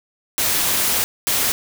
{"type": "noise bursts at uneven times", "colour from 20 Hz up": "white", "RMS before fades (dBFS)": -19, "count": 2, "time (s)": [[0.38, 1.04], [1.27, 1.52]], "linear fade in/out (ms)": 0, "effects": []}